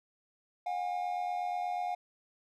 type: tone pair together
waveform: triangle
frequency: 718.7 / 807 Hz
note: F5 / G#5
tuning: +49 / -50 cents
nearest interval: major second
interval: 201 cents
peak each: -31 / -36 dBFS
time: 0.66-1.95 s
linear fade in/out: 5 ms
effects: none